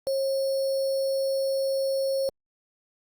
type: tone with sample-and-hold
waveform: sine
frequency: 541 Hz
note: C#5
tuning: 42 cents flat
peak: -23 dBFS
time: 0.07-2.29 s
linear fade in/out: 0 ms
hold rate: 4900 Hz
effects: Opus 48 kbps